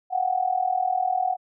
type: tone with amplitude modulation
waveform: sine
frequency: 740 Hz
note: F#5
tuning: in tune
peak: -17 dBFS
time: 0.1-1.37 s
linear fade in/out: 50 ms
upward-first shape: sine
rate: 40 Hz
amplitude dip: 85%
effects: none